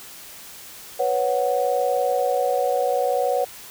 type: chord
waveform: sine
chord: B suspended second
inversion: none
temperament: equal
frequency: 493.9 / 554.4 / 740 Hz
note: B4 / C#5 / F#5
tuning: 0 / 0 / 0 cents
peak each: -23 dBFS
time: 0.99-3.45 s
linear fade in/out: 10 ms
effects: white hiss -41 dBFS RMS until 3.7 s